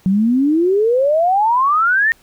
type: exponential sweep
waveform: sine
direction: up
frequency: 182.8 to 1858 Hz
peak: -11 dBFS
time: 0.06-2.12 s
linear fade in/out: 0 ms
effects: pink hiss -52 dBFS RMS until 2.22 s